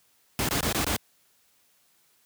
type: noise bursts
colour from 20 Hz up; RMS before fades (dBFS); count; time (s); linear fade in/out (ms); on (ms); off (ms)
pink; -26; 5; 0.39-0.964; 0; 98; 21
effects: white hiss -65 dBFS RMS until 2.25 s + high-pass 60 Hz 12 dB/octave